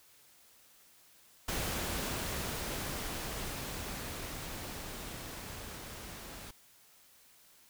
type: noise with level ramp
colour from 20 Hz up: pink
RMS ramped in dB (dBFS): -35 to -47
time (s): 1.48-6.51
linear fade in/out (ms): 5
effects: white hiss -62 dBFS RMS until 7.69 s